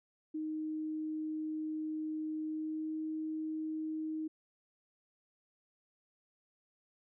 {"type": "tone with pitch glide", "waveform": "sine", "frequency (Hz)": [311.1, 313.6], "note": ["D#4", "D#4"], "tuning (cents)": [0, 14], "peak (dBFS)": -35, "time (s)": [0.34, 4.28], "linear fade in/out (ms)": 10, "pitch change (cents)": 14, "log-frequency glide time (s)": [2.44, 2.95], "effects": []}